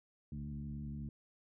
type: tone with frequency modulation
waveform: sine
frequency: 146.1 Hz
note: D3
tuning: 9 cents flat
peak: -40 dBFS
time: 0.32-1.09 s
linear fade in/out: 2 ms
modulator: 71.5 Hz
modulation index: 1.3
effects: none